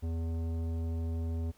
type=tone with tanh clipping; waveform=triangle; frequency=82.4 Hz; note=E2; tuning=in tune; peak=-33 dBFS; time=0.02-1.52 s; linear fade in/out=20 ms; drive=18 dB; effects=pink hiss -65 dBFS RMS until 1.57 s